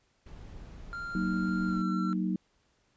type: noise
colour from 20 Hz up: brown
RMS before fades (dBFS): -46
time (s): 0.26-1.82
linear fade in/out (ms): 5
type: tone with pitch glide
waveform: triangle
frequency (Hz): 1390 to 1352.8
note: F6 to E6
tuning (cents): -9 to +44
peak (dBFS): -34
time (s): 0.93-2.13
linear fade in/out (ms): 0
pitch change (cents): -47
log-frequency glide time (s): 1.68-1.78
type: chord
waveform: sine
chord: D# minor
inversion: first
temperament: just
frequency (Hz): 186.68 / 233.3 / 311.1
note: F#3 / A#3 / D#4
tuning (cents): +16 / +2 / 0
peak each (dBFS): -29 / -35 / -34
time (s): 1.15-2.36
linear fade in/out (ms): 2
effects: pink hiss -71 dBFS RMS until 2.96 s + resampled to 16000 Hz